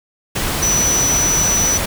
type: tone in noise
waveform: sine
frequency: 5940 Hz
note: F#8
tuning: 6 cents sharp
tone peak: -14 dBFS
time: 0.62-1.78 s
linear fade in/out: 10 ms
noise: pink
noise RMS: -20 dBFS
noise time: 0.35-1.86 s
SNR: +3 dB
effects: none